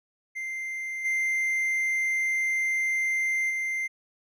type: tone with level steps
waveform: triangle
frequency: 2089 Hz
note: C7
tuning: 3 cents flat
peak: -29 / -22 / -25 dBFS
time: 0.35-3.88 s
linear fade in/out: 20 ms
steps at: 1.04 / 3.49 s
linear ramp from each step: 20 ms
effects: none